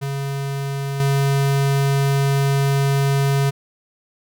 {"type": "tone with level steps", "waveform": "square", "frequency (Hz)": 138.59, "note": "C#3", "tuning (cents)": 0, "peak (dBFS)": [-23, -16], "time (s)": [0.01, 3.51], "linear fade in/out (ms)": 20, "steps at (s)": 1, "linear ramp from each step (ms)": 2, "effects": []}